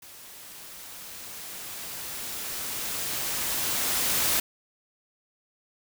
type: noise with level ramp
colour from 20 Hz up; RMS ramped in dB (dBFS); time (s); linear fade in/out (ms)
white; -47 to -24; 0.02-4.4; 5
effects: none